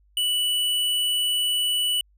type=tone with tanh clipping; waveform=sine; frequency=2960 Hz; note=F#7; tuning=in tune; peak=-22 dBFS; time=0.17-2.01 s; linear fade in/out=2 ms; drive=18 dB; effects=added 50 Hz sine -57 dBFS peak until 2.17 s